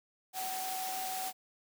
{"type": "tone in noise", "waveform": "sine", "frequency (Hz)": 754, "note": "F#5", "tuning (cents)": 32, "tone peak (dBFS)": -37, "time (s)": [0.33, 1.33], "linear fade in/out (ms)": 50, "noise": "white", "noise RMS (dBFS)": -40, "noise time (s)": [0.33, 1.33], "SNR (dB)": 0, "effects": ["high-pass 200 Hz 12 dB/octave"]}